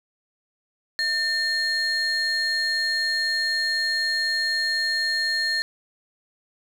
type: tone pair together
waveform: sine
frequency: 1800 / 4254 Hz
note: A6 / C8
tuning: +39 / +28 cents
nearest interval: octave + minor third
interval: 1489 cents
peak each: -22 dBFS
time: 0.99-5.62 s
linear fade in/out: 0 ms
effects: tanh soft clip ceiling -18 dBFS + 8-bit